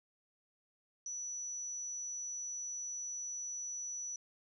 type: tone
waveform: sine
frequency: 5920 Hz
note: F#8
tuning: in tune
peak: -39 dBFS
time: 1.06-4.16 s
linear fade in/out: 2 ms
effects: none